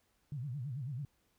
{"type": "tone with vibrato", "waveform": "sine", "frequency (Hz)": 132.9, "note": "C3", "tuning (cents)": 27, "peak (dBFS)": -37, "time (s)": [0.32, 1.05], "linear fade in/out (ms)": 2, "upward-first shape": "sine", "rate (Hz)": 9.1, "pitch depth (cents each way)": 220, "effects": ["pink hiss -75 dBFS RMS until 1.38 s"]}